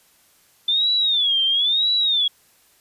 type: tone with vibrato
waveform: sine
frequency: 3520 Hz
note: A7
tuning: in tune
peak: -16 dBFS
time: 0.68-2.28 s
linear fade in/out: 5 ms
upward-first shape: sine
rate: 1 Hz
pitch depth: 190 cents each way
effects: white hiss -57 dBFS RMS until 2.8 s + resampled to 32000 Hz